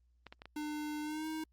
clicks, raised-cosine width 0.3 ms, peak -32 dBFS, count 4, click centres 0.267 / 0.325 / 0.419 / 0.456 s
square tone with pitch glide, 300 to 314.9 Hz, D4 to D#4, +37 to +21 cents, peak -38 dBFS, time 0.56-1.44 s, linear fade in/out 5 ms, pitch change +84 cents, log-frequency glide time 1.02-1.27 s
effects added 60 Hz sine -67 dBFS peak until 1.52 s + Opus 32 kbps

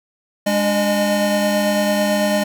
square tone cluster, 206 / 295.2 / 609 / 836 Hz, G#3 / D4 / D#5 / G#5, -14 / +9 / -37 / +11 cents, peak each -20 / -28 / -19 / -28 dBFS, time 0.46-2.44 s, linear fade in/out 10 ms, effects none

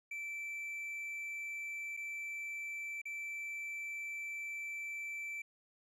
triangle tone with dropouts, 2329 Hz, D7, 15 cents flat, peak -38 dBFS, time 0.11-5.42 s, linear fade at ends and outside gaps 5 ms, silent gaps 1.968-1.972 / 3.017-3.054 s, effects resampled to 32000 Hz

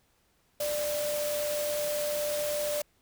sine tone in noise, 592 Hz, D5, 14 cents sharp, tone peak -29 dBFS, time 0.6-2.82 s, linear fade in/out 5 ms, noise white, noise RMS -36 dBFS, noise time 0.6-2.82 s, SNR +4 dB, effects pink hiss -69 dBFS RMS until 3.01 s

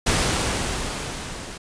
pink noise with level ramp, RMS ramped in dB -19 to -36 dBFS, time 0.06-1.58 s, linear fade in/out 10 ms, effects resampled to 22050 Hz

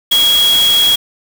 sine tone in noise, 3312 Hz, G#7, 5 cents flat, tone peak -8 dBFS, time 0.11-0.96 s, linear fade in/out 10 ms, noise white, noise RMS -19 dBFS, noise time 0.11-0.96 s, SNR +8 dB, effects none

